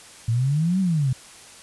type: exponential two-way sweep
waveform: sine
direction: up then down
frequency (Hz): 110 to 194.9 to 124.6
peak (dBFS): -18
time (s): 0.28-1.13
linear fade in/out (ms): 5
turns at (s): 0.8
effects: white hiss -45 dBFS RMS until 1.62 s + resampled to 24000 Hz